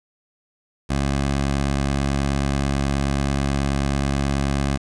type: tone with vibrato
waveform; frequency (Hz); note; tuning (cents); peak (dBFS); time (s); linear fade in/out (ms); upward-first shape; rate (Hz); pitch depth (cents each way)
15% pulse; 69.3; C#2; 0; -13; 0.89-4.78; 20; sine; 17; 29
effects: resampled to 22050 Hz + 7-bit